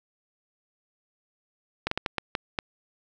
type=slowing click train; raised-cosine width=0.3 ms; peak=-10 dBFS; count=7; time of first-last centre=1.87-2.588 s; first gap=44 ms; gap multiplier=1.4; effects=none

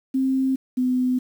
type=tone pair in turn; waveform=sine; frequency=264.3 / 253 Hz; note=C4 / B3; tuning=+18 / +42 cents; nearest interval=minor second; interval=76 cents; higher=first; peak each=-18 dBFS; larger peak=neither; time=0.14-0.56 / 0.77-1.19 s; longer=neither; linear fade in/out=10 ms; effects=8-bit

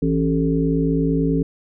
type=harmonic tone with a mistuned harmonic; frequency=55 Hz; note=A1; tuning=in tune; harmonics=1 / 3 / 5 / 7 / 8; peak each=-26 / -20 / -20 / -29 / -25 dBFS; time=0.02-1.43 s; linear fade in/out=5 ms; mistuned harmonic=7; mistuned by=+25 cents; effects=none

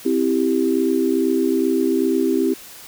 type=chord; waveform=sine; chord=C major; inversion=none; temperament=equal; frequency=261.6 / 329.6 / 392 Hz; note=C4 / E4 / G4; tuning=0 / 0 / 0 cents; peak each=-20 dBFS; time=0.05-2.54 s; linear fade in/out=10 ms; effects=white hiss -40 dBFS RMS until 2.87 s

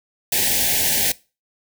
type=band-stop noise; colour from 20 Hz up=white; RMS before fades=-19 dBFS; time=0.32-1.12 s; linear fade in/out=5 ms; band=890 to 1600 Hz; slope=96 dB/octave; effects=noise-tail reverb RT60 0.3 s tail -21 dB re dry

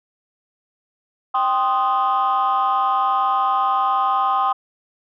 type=chord; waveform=sine; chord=C minor; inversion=second; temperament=equal; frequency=784 / 1046.5 / 1244.5 Hz; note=G5 / C6 / Eb6; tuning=0 / 0 / 0 cents; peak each=-19 dBFS; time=1.34-4.53 s; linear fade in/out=10 ms; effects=tanh soft clip ceiling -11 dBFS

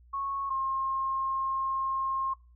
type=tone pair in turn; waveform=sine; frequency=1100 / 1068.7 Hz; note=C#6 / C6; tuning=-14 / +36 cents; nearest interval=unison; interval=50 cents; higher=first; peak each=-30 / -27 dBFS; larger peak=second; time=0.13-0.5 / 0.5-2.34 s; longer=second; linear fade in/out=10 ms; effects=noise-tail reverb RT60 0.3 s tail -22 dB re dry + added 60 Hz sine -54 dBFS peak until 2.55 s

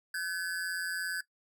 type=ring-modulated tone; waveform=square; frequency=1610 Hz; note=G6; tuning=46 cents sharp; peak=-30 dBFS; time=0.14-1.21 s; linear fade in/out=5 ms; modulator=88.6 Hz; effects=noise-tail reverb RT60 0.1 s tail -18 dB re dry

